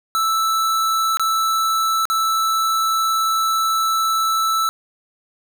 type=tone with dropouts; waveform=square; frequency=1318.5 Hz; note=E6; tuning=in tune; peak=-17 dBFS; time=0.15-4.69 s; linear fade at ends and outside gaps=0 ms; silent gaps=1.171-1.196 / 2.054-2.1 s; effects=none